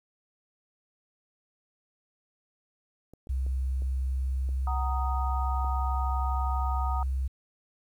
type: clicks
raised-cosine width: 2 ms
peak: -35 dBFS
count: 6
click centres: 3.136 / 3.271 / 3.465 / 3.821 / 4.49 / 5.646 s
type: tone with pitch glide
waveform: sine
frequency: 65.3 to 65.94 Hz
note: C2 to C2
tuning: -3 to +14 cents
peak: -26 dBFS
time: 3.29-7.28 s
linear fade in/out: 10 ms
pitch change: +17 cents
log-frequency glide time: 3.8-6.02 s
type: chord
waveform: sine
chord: D# minor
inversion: first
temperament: just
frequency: 746.7 / 933.4 / 1244.5 Hz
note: F#5 / A#5 / D#6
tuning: +16 / +2 / 0 cents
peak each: -35 dBFS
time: 4.67-7.03 s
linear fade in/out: 2 ms
effects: 10-bit